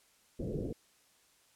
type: low-pass noise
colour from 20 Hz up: white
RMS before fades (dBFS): -37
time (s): 0.39-0.73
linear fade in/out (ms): 10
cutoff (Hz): 500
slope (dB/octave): 48
effects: white hiss -67 dBFS RMS until 1.55 s + low-pass 11000 Hz 12 dB/octave